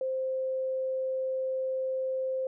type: tone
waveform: sine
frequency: 523 Hz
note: C5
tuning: 1 cent flat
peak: -28 dBFS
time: 0.01-2.47 s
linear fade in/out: 2 ms
effects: none